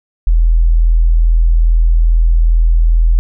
sine tone, 41.2 Hz, E1, in tune, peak -6 dBFS, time 0.27-3.19 s, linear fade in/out 0 ms, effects none

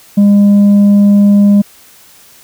sine tone with tanh clipping, 202.9 Hz, G#3, 40 cents flat, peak -4 dBFS, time 0.17-1.62 s, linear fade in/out 10 ms, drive 3 dB, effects white hiss -41 dBFS RMS until 2.43 s

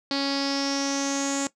sawtooth tone with low-pass filter sweep, 277.2 Hz, C#4, in tune, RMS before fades -26 dBFS, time 0.11-1.47 s, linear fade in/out 2 ms, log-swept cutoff 4500 to 7200 Hz, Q 8.1, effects noise-tail reverb RT60 0.1 s tail -17 dB re dry

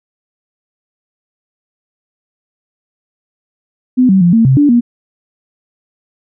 sine tone with pitch steps, 253 / 191.2 / 173.8 / 226.9 / 132.3 / 290.7 / 238.8 Hz, B3 / G3 / F3 / A#3 / C3 / D4 / A#3, +42 / -43 / -8 / -47 / +20 / -18 / +42 cents, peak -5 dBFS, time 3.97-4.81 s, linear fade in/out 20 ms, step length 120 ms, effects none

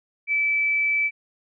sine tone, 2311 Hz, D7, 28 cents flat, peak -19 dBFS, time 0.27-1.11 s, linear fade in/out 50 ms, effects none

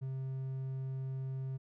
triangle tone, 132.6 Hz, C3, 23 cents sharp, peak -34 dBFS, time 0.01-1.58 s, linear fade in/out 20 ms, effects none

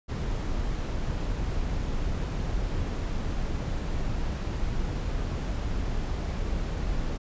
brown noise, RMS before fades -29 dBFS, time 0.08-7.18 s, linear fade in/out 20 ms, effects resampled to 16000 Hz

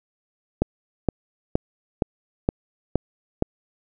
click train, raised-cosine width 2 ms, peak -5 dBFS, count 7, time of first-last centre 0.62-3.424 s, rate 2.14 Hz, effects none

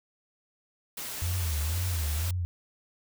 white noise, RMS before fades -37 dBFS, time 0.97-2.31 s, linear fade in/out 5 ms
sine tone with vibrato, 82.41 Hz, E2, in tune, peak -27 dBFS, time 1.22-2.45 s, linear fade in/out 0 ms, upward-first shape sine, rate 2 Hz, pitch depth 170 cents each way
effects none

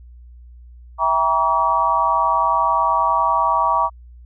sine chord, E diminished seventh, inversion none, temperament just, 659.3 / 791.1 / 949.3 / 1139.2 Hz, E5 / G5 / Bb5 / Db6, 0 / +16 / +31 / +47 cents, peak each -24 / -24 / -18 / -18 dBFS, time 0.98-3.9 s, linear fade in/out 50 ms, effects added 60 Hz sine -39 dBFS peak until 4.25 s

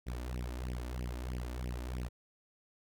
sawtooth tone with flanger, 61.6 Hz, B1, 4 cents flat, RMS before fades -39 dBFS, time 0.06-2.09 s, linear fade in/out 20 ms, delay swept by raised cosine 0.35 to 3.45 ms, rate 3.1 Hz, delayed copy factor +1, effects none

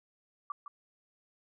sine tone with echo, 1157 Hz, D6, 26 cents flat, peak -34 dBFS, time 0.5-0.52 s, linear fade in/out 2 ms, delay 160 ms, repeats 1, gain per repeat -8 dB, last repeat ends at 0.68 s, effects none

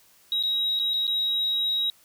sine tone with dropouts, 3824 Hz, A#7, 43 cents sharp, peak -21 dBFS, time 0.32-1.9 s, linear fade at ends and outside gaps 1 ms, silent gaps 0.427-0.435 / 0.791-0.797 / 0.936-0.94 / 1.069-1.077 s, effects tanh soft clip ceiling -19 dBFS + white hiss -58 dBFS RMS until 2.04 s

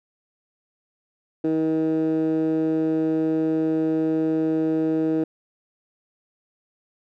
15% pulse tone with band-pass filter, 158.9 Hz, D#3, 37 cents sharp, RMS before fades -22 dBFS, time 1.44-5.24 s, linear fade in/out 5 ms, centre 360 Hz, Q 3.7, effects none

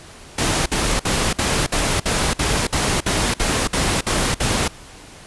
pink noise bursts, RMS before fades -19 dBFS, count 13, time 0.38-4.68 s, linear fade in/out 5 ms, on 280 ms, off 55 ms, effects pink hiss -41 dBFS RMS until 5.26 s + resampled to 24000 Hz

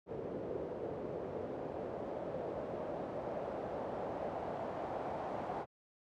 white noise with low-pass filter sweep, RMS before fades -41 dBFS, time 0.06-5.66 s, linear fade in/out 50 ms, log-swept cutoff 460 to 740 Hz, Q 2.5, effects high-pass 80 Hz 12 dB/octave

